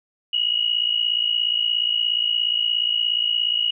sine tone pair together, 2876 / 2933 Hz, F#7 / F#7, -50 / -16 cents, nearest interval unison, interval 34 cents, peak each -21 / -22 dBFS, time 0.33-3.71 s, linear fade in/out 5 ms, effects none

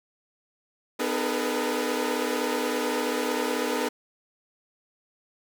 sawtooth tone cluster, 251 / 304.9 / 420.5 / 456.2 / 492.7 Hz, B3 / D#4 / G#4 / A#4 / B4, +28 / -35 / +22 / -37 / -4 cents, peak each -28 dBFS, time 0.99-3.89 s, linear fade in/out 10 ms, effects none

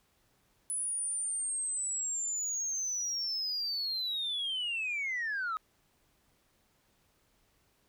sine linear sweep, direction down, 10000 to 1244.5 Hz, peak -30 dBFS, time 0.7-5.57 s, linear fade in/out 0 ms, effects tanh soft clip ceiling -29 dBFS + pink hiss -71 dBFS RMS until 7.88 s

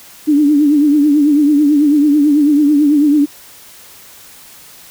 sine tone with vibrato, 293.7 Hz, D4, in tune, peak -7 dBFS, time 0.27-3.26 s, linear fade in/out 20 ms, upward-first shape triangle, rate 9.1 Hz, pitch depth 90 cents each way, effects white hiss -39 dBFS RMS until 4.9 s

